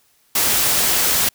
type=noise; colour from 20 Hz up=white; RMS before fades=-17 dBFS; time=0.35-1.29 s; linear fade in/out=5 ms; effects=white hiss -59 dBFS RMS until 1.34 s